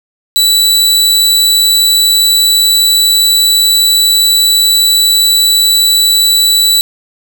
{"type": "tone", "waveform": "sawtooth", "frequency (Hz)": 3951, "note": "B7", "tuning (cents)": 0, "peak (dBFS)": -3, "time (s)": [0.36, 6.81], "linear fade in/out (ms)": 0, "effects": []}